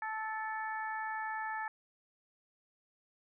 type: harmonic tone with a mistuned harmonic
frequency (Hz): 437.2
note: A4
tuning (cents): -11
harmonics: 2 / 3 / 4 / 5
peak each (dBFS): -38 / -44 / -40 / -52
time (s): 0.02-1.68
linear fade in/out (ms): 2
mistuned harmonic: 5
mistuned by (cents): +31
effects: none